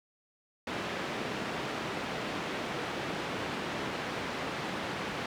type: band-pass noise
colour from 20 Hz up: pink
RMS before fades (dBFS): -36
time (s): 0.67-5.26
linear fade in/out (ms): 2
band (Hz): 180 to 3100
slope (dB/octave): 12
effects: none